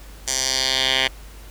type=tone with band-pass filter sweep; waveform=10% pulse; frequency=131.6 Hz; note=C3; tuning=10 cents sharp; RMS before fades=-21 dBFS; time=0.27-1.08 s; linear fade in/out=10 ms; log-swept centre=6700 to 2700 Hz; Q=2.5; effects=added 50 Hz sine -39 dBFS peak until 1.5 s + pink hiss -46 dBFS RMS until 1.5 s